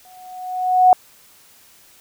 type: tone with exponential growth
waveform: sine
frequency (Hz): 736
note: F#5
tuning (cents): -9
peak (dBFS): -5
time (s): 0.05-0.93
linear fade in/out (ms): 1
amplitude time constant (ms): 190
effects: white hiss -50 dBFS RMS until 2 s